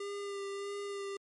square tone with vibrato, 400.5 Hz, G4, 37 cents sharp, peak -38 dBFS, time 0-1.17 s, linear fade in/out 5 ms, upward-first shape sine, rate 1.6 Hz, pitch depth 18 cents each way, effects low-pass 11000 Hz 12 dB/octave + MP3 48 kbps

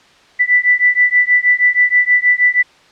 sine beating tone pair, 1975.5 / 1981.8 Hz, B6 / B6, 0 / +5 cents, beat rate 6.3 Hz, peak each -12 dBFS, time 0.39-2.63 s, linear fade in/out 20 ms, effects white hiss -47 dBFS RMS until 2.91 s + low-pass 4000 Hz 12 dB/octave

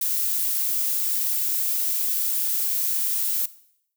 violet noise, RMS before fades -24 dBFS, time 0.01-3.46 s, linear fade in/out 5 ms, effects noise-tail reverb RT60 0.7 s tail -18 dB re dry

